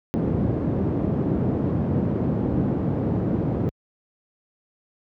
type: band-pass noise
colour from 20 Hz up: pink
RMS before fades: -23 dBFS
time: 0.14-3.69 s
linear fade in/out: 0 ms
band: 100 to 350 Hz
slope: 12 dB/octave
effects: high-pass 60 Hz 12 dB/octave